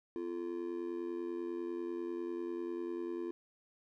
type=tone with amplitude modulation; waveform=triangle; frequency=344.1 Hz; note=F4; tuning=26 cents flat; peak=-31 dBFS; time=0.16-3.31 s; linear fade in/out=0 ms; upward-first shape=sine; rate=90.1 Hz; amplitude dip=85%; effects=none